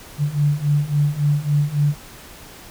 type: beating tone pair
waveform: sine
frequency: 144.2 / 147.8 Hz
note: D3 / D3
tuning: -31 / +11 cents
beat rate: 3.6 Hz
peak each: -20 / -18 dBFS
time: 0.18-1.95 s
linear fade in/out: 50 ms
effects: pink hiss -41 dBFS RMS until 2.7 s